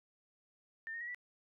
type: tone with pitch steps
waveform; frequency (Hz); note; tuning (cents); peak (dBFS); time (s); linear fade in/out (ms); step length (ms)
sine; 1800 / 1851.7 / 1904.8 / 1959.5; A6 / A#6 / A#6 / B6; +39 / -12 / +37 / -14; -40; 0.87-1.146; 0; 69
effects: none